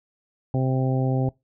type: harmonic tone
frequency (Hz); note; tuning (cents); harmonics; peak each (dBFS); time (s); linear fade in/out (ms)
130.81; C3; 0; 1 / 2 / 3 / 4 / 5 / 6; -21 / -27 / -32 / -32 / -35 / -34; 0.54-1.29; 2
effects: noise-tail reverb RT60 0.2 s tail -22 dB re dry